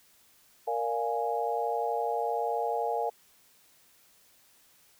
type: chord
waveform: sine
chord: Bb dominant seventh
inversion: none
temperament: equal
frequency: 466.2 / 587.3 / 698.5 / 830.6 Hz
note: Bb4 / D5 / F5 / Ab5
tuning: 0 / 0 / 0 / 0 cents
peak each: -32 / -37 / -32 / -32 dBFS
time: 0.67-3.1 s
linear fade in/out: 10 ms
effects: white hiss -62 dBFS RMS until 4.99 s